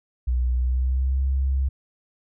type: tone with pitch glide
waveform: sine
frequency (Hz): 61.74 to 66.94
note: B1 to C2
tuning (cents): 0 to +40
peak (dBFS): -19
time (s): 0.27-1.69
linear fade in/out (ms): 10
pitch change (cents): +140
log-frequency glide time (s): 0.55-1.23
effects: none